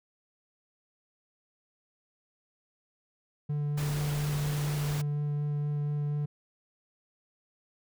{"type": "tone with vibrato", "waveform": "triangle", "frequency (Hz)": 146.83, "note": "D3", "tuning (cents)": 0, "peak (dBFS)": -26, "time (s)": [3.49, 6.26], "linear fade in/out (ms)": 10, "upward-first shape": "sine", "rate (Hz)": 4.2, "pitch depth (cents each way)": 8}
{"type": "noise", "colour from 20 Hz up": "pink", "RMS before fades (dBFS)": -39, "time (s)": [3.77, 5.02], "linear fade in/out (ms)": 10}
{"effects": []}